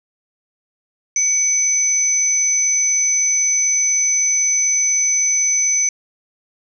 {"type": "tone pair together", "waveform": "sine", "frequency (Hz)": [2261, 6036], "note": ["C#7", "F#8"], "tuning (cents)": [34, 34], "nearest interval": "octave + perfect fourth", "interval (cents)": 1700, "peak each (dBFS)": [-25, -14], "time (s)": [1.16, 5.89], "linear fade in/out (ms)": 2, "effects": []}